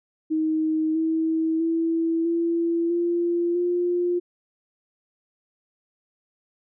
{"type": "tone with pitch steps", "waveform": "sine", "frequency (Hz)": [314.7, 321.9, 329.2, 336.7, 344.4, 352.2], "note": ["D#4", "E4", "E4", "E4", "F4", "F4"], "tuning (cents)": [20, -41, -2, 37, -24, 15], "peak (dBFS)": -20, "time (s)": [0.3, 4.2], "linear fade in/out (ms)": 20, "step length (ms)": 650, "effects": []}